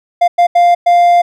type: tone bursts at uneven times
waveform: triangle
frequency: 698.5 Hz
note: F5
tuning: in tune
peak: -3 dBFS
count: 4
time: 0.21-0.28 / 0.38-0.47 / 0.55-0.75 / 0.86-1.22 s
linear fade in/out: 10 ms
effects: none